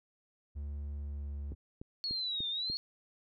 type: tone with pitch glide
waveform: triangle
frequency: 72.2 to 71.45 Hz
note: D2 to D2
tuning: -29 to -47 cents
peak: -35 dBFS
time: 0.55-1.55 s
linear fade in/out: 20 ms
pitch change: -18 cents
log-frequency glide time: 0.97-1.27 s
type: click train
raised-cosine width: 3 ms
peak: -31 dBFS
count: 5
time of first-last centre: 1.52-2.7 s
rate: 3.39 Hz
type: linear two-way sweep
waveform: sine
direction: down then up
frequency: 4378 to 3561 to 4378 Hz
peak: -33 dBFS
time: 2.04-2.77 s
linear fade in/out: 0 ms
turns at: 2.49 s
effects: none